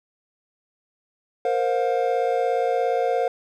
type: chord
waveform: triangle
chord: Bb suspended second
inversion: none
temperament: equal with one note detuned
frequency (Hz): 466.2 / 523.3 / 713.5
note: Bb4 / C5 / F5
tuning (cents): 0 / 0 / +37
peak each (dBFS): -22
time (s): 1.45-3.28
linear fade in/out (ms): 2
effects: none